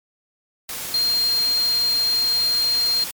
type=tone in noise; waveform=sine; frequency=4200 Hz; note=C8; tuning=6 cents sharp; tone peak=-17 dBFS; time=0.94-3.04 s; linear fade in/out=2 ms; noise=white; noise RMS=-30 dBFS; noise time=0.69-3.11 s; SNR=+10 dB; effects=MP3 96 kbps